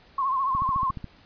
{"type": "tone with vibrato", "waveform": "sine", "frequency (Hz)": 1069, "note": "C6", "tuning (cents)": 37, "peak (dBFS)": -22, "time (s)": [0.18, 0.91], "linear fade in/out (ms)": 5, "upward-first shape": "triangle", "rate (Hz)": 14, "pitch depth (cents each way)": 93}
{"type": "click train", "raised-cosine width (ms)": 5, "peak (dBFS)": -22, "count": 8, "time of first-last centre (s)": [0.55, 1.043], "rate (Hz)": 14.2}
{"effects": ["pink hiss -55 dBFS RMS until 1.25 s", "resampled to 11025 Hz"]}